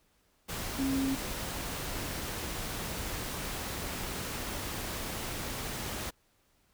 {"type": "tone in noise", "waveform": "sine", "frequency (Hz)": 269.2, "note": "C4", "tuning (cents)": 49, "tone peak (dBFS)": -28, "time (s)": [0.78, 1.16], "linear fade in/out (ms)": 20, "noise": "pink", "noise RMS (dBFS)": -37, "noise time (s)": [0.48, 6.11], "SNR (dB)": 6, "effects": ["pink hiss -70 dBFS RMS until 6.73 s"]}